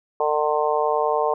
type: harmonic tone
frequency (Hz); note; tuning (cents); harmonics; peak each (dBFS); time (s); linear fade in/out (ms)
150.8; D3; +46; 3 / 4 / 5 / 6 / 7; -23 / -24 / -25 / -26 / -26; 0.2-1.34; 2
effects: none